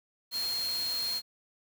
sine tone in noise, 4231 Hz, C8, 19 cents sharp, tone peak -30 dBFS, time 0.31-1.22 s, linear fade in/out 50 ms, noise white, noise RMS -40 dBFS, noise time 0.31-1.22 s, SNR +7 dB, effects none

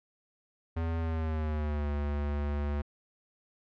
square tone with pitch glide, 82.41 to 72.58 Hz, E2 to D2, 0 to -20 cents, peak -30 dBFS, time 0.76-2.82 s, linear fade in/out 10 ms, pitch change -220 cents, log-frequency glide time 1-1.9 s, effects low-pass 2000 Hz 12 dB/octave

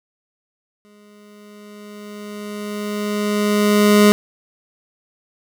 25% pulse tone with exponential growth, 207.7 Hz, G#3, in tune, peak -4 dBFS, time 0.85-4.12 s, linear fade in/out 0 ms, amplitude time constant 710 ms, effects none

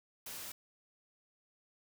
white noise, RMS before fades -45 dBFS, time 0.26-0.52 s, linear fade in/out 5 ms, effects none

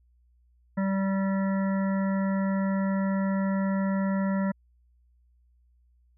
harmonic tone, 193.9 Hz, G3, 19 cents flat, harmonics 1 / 3 / 5 / 7 / 9 / 10, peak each -24 / -34 / -38 / -41 / -43 / -44 dBFS, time 0.77-4.52 s, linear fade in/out 10 ms, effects added 60 Hz sine -60 dBFS peak until 6.17 s

